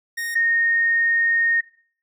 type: tone pair in turn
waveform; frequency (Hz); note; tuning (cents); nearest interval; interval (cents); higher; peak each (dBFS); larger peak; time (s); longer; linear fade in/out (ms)
45% pulse / sine; 1856 / 1849; A#6 / A#6; -8 / -15; unison; 7; first; -25 / -16; second; 0.17-0.35 / 0.35-1.61; second; 10
effects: noise-tail reverb RT60 0.5 s tail -18 dB re dry